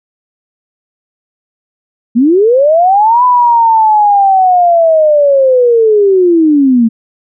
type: linear two-way sweep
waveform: sine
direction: up then down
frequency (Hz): 220 to 1003 to 220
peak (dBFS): -4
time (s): 2.15-6.89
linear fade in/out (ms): 20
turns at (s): 3.24
effects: none